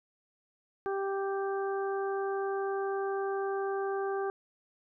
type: harmonic tone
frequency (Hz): 392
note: G4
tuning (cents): 0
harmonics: 1 / 2 / 3 / 4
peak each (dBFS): -31 / -37 / -41 / -43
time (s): 0.86-4.3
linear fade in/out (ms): 0
effects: none